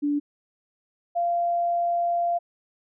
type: tone pair in turn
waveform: sine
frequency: 290.6 / 691.2 Hz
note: D4 / F5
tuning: -18 / -18 cents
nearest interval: octave + minor third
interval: 1500 cents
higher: second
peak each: -21 / -21 dBFS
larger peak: neither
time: 0.02-0.2 / 1.15-2.39 s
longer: second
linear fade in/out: 20 ms
effects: none